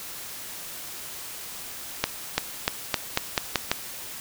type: accelerating click train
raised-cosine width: 0.2 ms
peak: -3 dBFS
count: 8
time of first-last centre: 2.04-3.715 s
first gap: 340 ms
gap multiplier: 0.88
effects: white hiss -38 dBFS RMS until 4.2 s